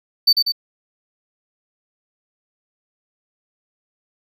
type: tone with echo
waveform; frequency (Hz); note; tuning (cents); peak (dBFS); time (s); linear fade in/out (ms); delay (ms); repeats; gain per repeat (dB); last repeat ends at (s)
triangle; 4563; C#8; +49; -8; 0.27-0.33; 10; 96; 2; -4; 0.522
effects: none